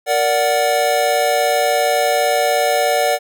square chord, Bb augmented, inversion none, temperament equal with one note detuned, 466.2 / 583.3 / 740 Hz, Bb4 / D5 / F#5, 0 / -12 / 0 cents, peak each -22 / -18 / -18 dBFS, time 0.06-3.19 s, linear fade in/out 50 ms, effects none

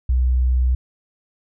sine tone, 62.8 Hz, B1, 30 cents sharp, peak -14 dBFS, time 0.09-0.75 s, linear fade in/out 5 ms, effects none

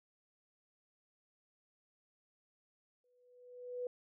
sine tone with exponential growth, 493.9 Hz, B4, in tune, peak -35 dBFS, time 3.04-3.87 s, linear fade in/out 2 ms, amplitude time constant 180 ms, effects none

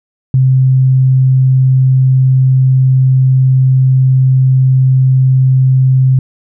sine tone, 130.81 Hz, C3, in tune, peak -5 dBFS, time 0.34-6.19 s, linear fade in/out 2 ms, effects none

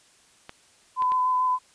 clicks, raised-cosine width 0.3 ms, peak -22 dBFS, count 3, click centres 0.494 / 1.022 / 1.12 s
sine tone with vibrato, 1011 Hz, B5, 40 cents sharp, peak -20 dBFS, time 0.96-1.59 s, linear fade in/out 50 ms, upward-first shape square, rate 6.8 Hz, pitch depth 10 cents each way
effects white hiss -58 dBFS RMS until 1.74 s + resampled to 22050 Hz

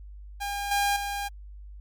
sawtooth tone with level steps, 807 Hz, G#5, 50 cents flat, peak -26 / -19 / -26 dBFS, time 0.4-1.29 s, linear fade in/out 20 ms, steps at 0.71 / 0.96 s, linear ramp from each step 5 ms, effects added 50 Hz sine -41 dBFS peak until 1.8 s + Opus 48 kbps

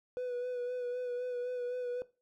triangle tone with vibrato, 493.9 Hz, B4, in tune, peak -31 dBFS, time 0.17-2.02 s, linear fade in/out 0 ms, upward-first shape sine, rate 3.9 Hz, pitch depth 26 cents each way, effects noise-tail reverb RT60 0.3 s tail -19 dB re dry + tanh soft clip ceiling -28 dBFS

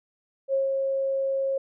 sine tone with ADSR envelope, 541 Hz, C#5, 42 cents flat, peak -20 dBFS, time 0.48-1.58 s, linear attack 55 ms, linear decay 150 ms, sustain -3 dB, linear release 5 ms, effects none

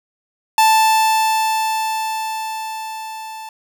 45% pulse tone with level ramp, 880 Hz, A5, in tune, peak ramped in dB -9 to -30 dBFS, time 0.58-3.49 s, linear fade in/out 2 ms, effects none

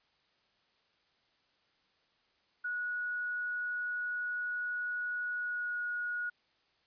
sine tone with pitch glide, 1461 to 1450.1 Hz, F#6 to F#6, -22 to -35 cents, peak -33 dBFS, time 2.64-6.3 s, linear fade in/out 10 ms, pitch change -13 cents, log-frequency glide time 5.34-5.8 s, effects white hiss -72 dBFS RMS until 6.86 s + resampled to 11025 Hz

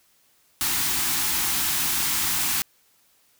white band-stop noise, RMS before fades -24 dBFS, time 0.61-2.62 s, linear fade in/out 0 ms, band 370 to 740 Hz, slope 48 dB/octave, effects white hiss -62 dBFS RMS until 3.39 s

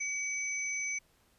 sine tone pair together, 2278 / 6082 Hz, C#7 / F#8, +47 / +47 cents, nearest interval octave + perfect fourth, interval 1700 cents, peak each -34 / -37 dBFS, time 0-0.99 s, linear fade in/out 10 ms, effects pink hiss -68 dBFS RMS until 1.38 s + resampled to 32000 Hz

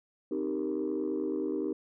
sine chord, C minor seventh, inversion none, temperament equal, 261.6 / 311.1 / 392 / 466.2 Hz, C4 / Eb4 / G4 / Bb4, 0 / 0 / 0 / 0 cents, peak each -36 / -32 / -33 / -37 dBFS, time 0.31-1.73 s, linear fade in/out 5 ms, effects tanh soft clip ceiling -23 dBFS

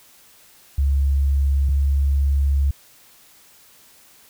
sine tone pair in turn, 69.3 / 69.65 Hz, C#2 / C#2, 0 / +9 cents, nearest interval unison, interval 9 cents, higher second, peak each -15 dBFS, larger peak neither, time 0.78-1.69 / 1.69-2.71 s, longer second, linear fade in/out 5 ms, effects white hiss -51 dBFS RMS until 4.29 s

